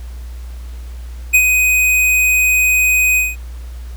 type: tone with ADSR envelope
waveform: square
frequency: 2500 Hz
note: D#7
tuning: 8 cents sharp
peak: -6 dBFS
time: 1.33-3.36 s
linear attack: 18 ms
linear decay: 66 ms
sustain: -5 dB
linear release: 190 ms
effects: added 60 Hz sine -26 dBFS peak until 3.96 s + pink hiss -45 dBFS RMS until 3.96 s